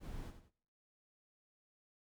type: noise with echo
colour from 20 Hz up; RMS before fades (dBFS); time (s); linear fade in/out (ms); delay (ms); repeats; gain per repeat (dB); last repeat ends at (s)
brown; -45; 0-0.33; 50; 90; 2; -9; 0.51
effects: noise-tail reverb RT60 0.7 s tail -25 dB re dry